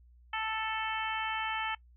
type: harmonic tone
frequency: 440.1 Hz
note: A4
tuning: in tune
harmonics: 2 / 3 / 4 / 5 / 6 / 7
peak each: -36 / -38 / -39 / -40 / -41 / -41 dBFS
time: 0.33-1.75 s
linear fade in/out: 5 ms
effects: noise-tail reverb RT60 0.1 s tail -22 dB re dry + added 60 Hz sine -56 dBFS peak until 1.96 s